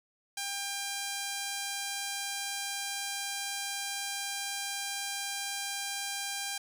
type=tone; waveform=5% pulse; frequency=798 Hz; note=G5; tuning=31 cents sharp; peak=-22 dBFS; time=0.37-6.58 s; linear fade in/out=5 ms; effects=none